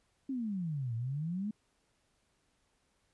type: exponential two-way sweep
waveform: sine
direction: down then up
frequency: 277.2 to 111.8 to 218.8 Hz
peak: -33 dBFS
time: 0.29-1.51 s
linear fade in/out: 5 ms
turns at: 0.95 s
effects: pink hiss -75 dBFS RMS until 3.13 s + resampled to 24000 Hz